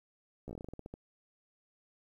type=slowing click train; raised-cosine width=2 ms; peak=-30 dBFS; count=13; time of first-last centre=0.48-0.94 s; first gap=14 ms; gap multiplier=1.17; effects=11-bit